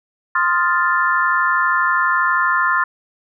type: chord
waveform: sine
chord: F dominant seventh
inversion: second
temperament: equal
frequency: 1046.5 / 1244.5 / 1396.9 / 1760 Hz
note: C6 / Eb6 / F6 / A6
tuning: 0 / 0 / 0 / 0 cents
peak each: -18 / -23 / -19 / -19 dBFS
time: 0.35-2.84 s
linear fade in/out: 5 ms
effects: none